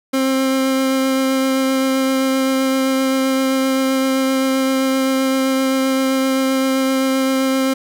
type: tone with vibrato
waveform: 30% pulse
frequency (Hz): 265.2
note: C4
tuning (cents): +23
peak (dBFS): -12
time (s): 0.13-7.74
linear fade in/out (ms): 10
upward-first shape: triangle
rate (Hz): 7.7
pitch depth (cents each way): 11
effects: none